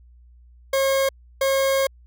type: tone pair in turn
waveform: 40% pulse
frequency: 541 / 541 Hz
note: C#5 / C#5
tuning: -42 / -42 cents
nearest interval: unison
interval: 0 cents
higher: neither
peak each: -17 dBFS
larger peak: neither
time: 0.73-1.09 / 1.41-1.87 s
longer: second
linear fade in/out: 5 ms
effects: added 60 Hz sine -47 dBFS peak until 2.06 s